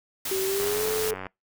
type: noise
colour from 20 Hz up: white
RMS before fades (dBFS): -31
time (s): 0.25-1.11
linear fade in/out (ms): 5
type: tone with pitch glide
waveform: sine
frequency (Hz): 383.1 to 435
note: G4 to A4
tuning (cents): -40 to -20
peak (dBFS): -25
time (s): 0.31-1.14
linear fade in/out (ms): 5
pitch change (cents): +220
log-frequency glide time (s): 0.46-0.86
type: click train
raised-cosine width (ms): 0.5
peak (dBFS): -20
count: 64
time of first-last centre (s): 0.6-1.267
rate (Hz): 94.4
effects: noise-tail reverb RT60 0.2 s tail -26 dB re dry